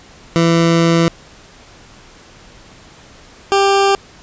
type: tone pair in turn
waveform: 20% pulse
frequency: 167 / 394.7 Hz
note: E3 / G4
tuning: +23 / +12 cents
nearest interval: octave + minor third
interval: 1489 cents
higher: second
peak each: -5 dBFS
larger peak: neither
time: 0.36-1.08 / 3.52-3.95 s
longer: first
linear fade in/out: 0 ms
effects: pink hiss -42 dBFS RMS until 4.22 s + resampled to 16000 Hz